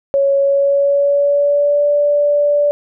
sine tone with pitch glide, 554.4 to 582.3 Hz, C#5 to D5, 0 to -15 cents, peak -10 dBFS, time 0.14-2.71 s, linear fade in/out 0 ms, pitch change +85 cents, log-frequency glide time 0.37-1.86 s, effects none

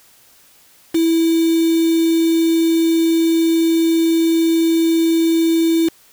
sine tone with quantisation, 329 Hz, E4, 3 cents flat, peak -12 dBFS, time 0.94-5.89 s, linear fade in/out 10 ms, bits 4, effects white hiss -50 dBFS RMS until 6.12 s

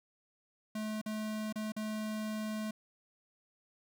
square tone with dropouts, 215.5 Hz, A3, 36 cents flat, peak -36 dBFS, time 0.75-2.71 s, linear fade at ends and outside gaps 5 ms, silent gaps 1.015-1.06 / 1.526-1.557 / 1.721-1.764 s, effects none

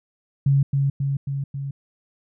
sine tone with echo, 138.59 Hz, C#3, in tune, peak -14 dBFS, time 0.46-0.63 s, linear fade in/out 5 ms, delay 270 ms, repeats 4, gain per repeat -3 dB, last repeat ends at 1.71 s, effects none

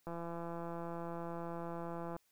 click train, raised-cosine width 1 ms, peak -30 dBFS, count 355, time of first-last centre 0.07-2.165 s, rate 169 Hz, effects white hiss -75 dBFS RMS until 2.31 s

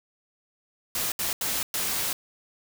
white noise bursts at uneven times, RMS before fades -28 dBFS, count 4, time 0.95-1.12 / 1.19-1.33 / 1.41-1.63 / 1.74-2.13 s, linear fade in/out 2 ms, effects none

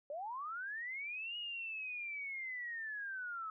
sine linear two-way sweep, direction up then down, 554.4 to 2898 to 1277 Hz, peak -40 dBFS, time 0.1-3.5 s, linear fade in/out 2 ms, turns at 1.37 s, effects none

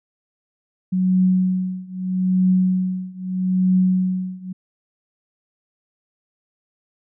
sine tone with tremolo, 185 Hz, F#3, in tune, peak -12 dBFS, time 0.92-4.53 s, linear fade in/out 10 ms, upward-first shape triangle, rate 0.79 Hz, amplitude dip 95%, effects none

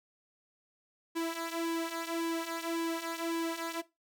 sawtooth tone with flanger, 331.8 Hz, E4, 11 cents sharp, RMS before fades -35 dBFS, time 1.15-3.82 s, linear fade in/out 20 ms, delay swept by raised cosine 1.4 to 3.4 ms, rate 1.8 Hz, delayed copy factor -0.7, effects noise-tail reverb RT60 0.2 s tail -17 dB re dry

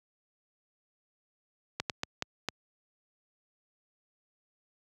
slowing click train, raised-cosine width 0.2 ms, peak -13 dBFS, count 5, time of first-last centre 1.8-2.487 s, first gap 98 ms, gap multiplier 1.39, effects high-pass 80 Hz 12 dB/octave

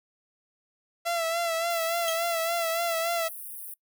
sawtooth tone with vibrato, 670 Hz, E5, 28 cents sharp, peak -22 dBFS, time 1.05-3.29 s, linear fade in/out 20 ms, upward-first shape sine, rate 3.5 Hz, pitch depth 46 cents each way
white high-pass noise, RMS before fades -40 dBFS, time 1.7-3.74 s, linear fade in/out 2 ms, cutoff 9000 Hz, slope 96 dB/octave
sawtooth tone with exponential decay, 3236 Hz, G#7, 46 cents flat, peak -22 dBFS, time 2.08-2.21 s, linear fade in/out 1 ms, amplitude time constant 28 ms
effects noise-tail reverb RT60 0.1 s tail -23 dB re dry

